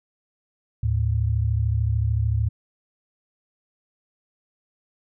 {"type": "tone pair together", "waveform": "sine", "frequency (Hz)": [75.7, 109.19], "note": ["D#2", "A2"], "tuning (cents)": [-47, -13], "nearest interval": "tritone", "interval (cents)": 634, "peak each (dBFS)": [-23, -21], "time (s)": [0.83, 2.49], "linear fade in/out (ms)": 5, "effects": []}